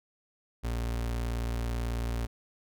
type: tone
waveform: 35% pulse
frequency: 58.27 Hz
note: A#1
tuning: in tune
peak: -28 dBFS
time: 0.63-2.27 s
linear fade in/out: 20 ms
effects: none